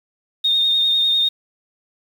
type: tone with vibrato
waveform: sine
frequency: 3680 Hz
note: A#7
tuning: 23 cents flat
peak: -14 dBFS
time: 0.44-1.29 s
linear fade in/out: 10 ms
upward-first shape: triangle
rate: 10 Hz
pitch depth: 29 cents each way
effects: 7-bit